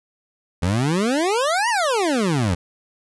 25% pulse exponential two-way sweep, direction up then down, 82 to 987.8 to 82 Hz, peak -14 dBFS, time 0.62-2.55 s, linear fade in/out 10 ms, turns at 1.69 s, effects resampled to 24000 Hz

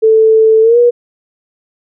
sine tone with pitch glide, 441.3 to 481.2 Hz, A4 to B4, +5 to -45 cents, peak -4 dBFS, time 0.02-0.91 s, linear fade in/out 20 ms, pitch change +150 cents, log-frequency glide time 0.62-0.78 s, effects none

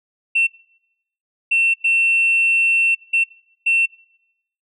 sine tone bursts at uneven times, 2700 Hz, E7, 41 cents sharp, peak -12 dBFS, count 5, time 0.35-0.47 / 1.51-1.74 / 1.84-2.95 / 3.13-3.24 / 3.66-3.86 s, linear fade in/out 10 ms, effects noise-tail reverb RT60 0.8 s tail -23 dB re dry + tanh soft clip ceiling -10 dBFS

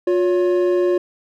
triangle tone pair together, 356.5 / 562.8 Hz, F4 / C#5, +36 / +26 cents, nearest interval minor sixth, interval 790 cents, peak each -13 / -20 dBFS, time 0.07-0.98 s, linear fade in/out 5 ms, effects none

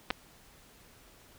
clicks, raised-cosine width 0.3 ms, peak -14 dBFS, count 2, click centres 0.104 / 0.108 s, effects pink hiss -58 dBFS RMS until 1.38 s

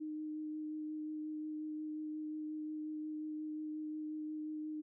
sine tone with vibrato, 307.2 Hz, D#4, 22 cents flat, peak -39 dBFS, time 0-4.82 s, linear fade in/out 20 ms, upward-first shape sine, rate 5.6 Hz, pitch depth 10 cents each way, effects none

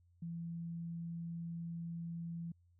sine tone, 168.1 Hz, E3, 34 cents sharp, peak -40 dBFS, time 0.22-2.52 s, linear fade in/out 5 ms, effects added 87 Hz sine -66 dBFS peak until 2.79 s

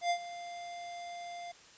square tone with ADSR envelope, 697 Hz, F5, 4 cents flat, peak -27 dBFS, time 0.01-1.52 s, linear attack 92 ms, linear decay 77 ms, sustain -15 dB, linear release 9 ms, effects white hiss -57 dBFS RMS until 1.77 s + resampled to 16000 Hz

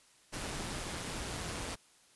pink noise with amplitude modulation, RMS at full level -38 dBFS, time 0.32-1.76 s, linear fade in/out 20 ms, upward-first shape sine, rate 174 Hz, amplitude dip 35%, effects white hiss -64 dBFS RMS until 2.15 s + resampled to 24000 Hz

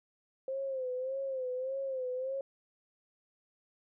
sine tone with vibrato, 523.3 Hz, C5, in tune, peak -33 dBFS, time 0.48-2.41 s, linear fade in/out 2 ms, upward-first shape sine, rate 1.7 Hz, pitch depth 71 cents each way, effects none

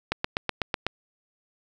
click train, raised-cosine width 0.3 ms, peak -8 dBFS, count 7, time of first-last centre 0.12-0.866 s, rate 8.04 Hz, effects none

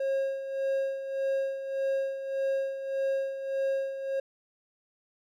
triangle tone with tremolo, 541 Hz, C#5, 42 cents flat, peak -23 dBFS, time 0-4.2 s, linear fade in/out 5 ms, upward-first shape sine, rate 1.7 Hz, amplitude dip 65%, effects none

